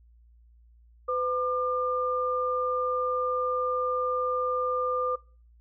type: tone pair together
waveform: sine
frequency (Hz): 504.5 / 1200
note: B4 / D6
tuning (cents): +37 / +37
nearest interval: octave + minor third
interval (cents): 1500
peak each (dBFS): -28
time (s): 1.08-5.16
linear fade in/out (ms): 10
effects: noise-tail reverb RT60 0.4 s tail -23 dB re dry + added 58 Hz sine -54 dBFS peak until 5.6 s